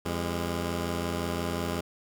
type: tone pair together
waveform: 10% pulse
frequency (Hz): 85.6 / 203.9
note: F2 / G#3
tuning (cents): -34 / -32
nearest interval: octave + minor third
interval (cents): 1502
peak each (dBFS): -22 / -26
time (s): 0.05-1.81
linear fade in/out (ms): 10
effects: none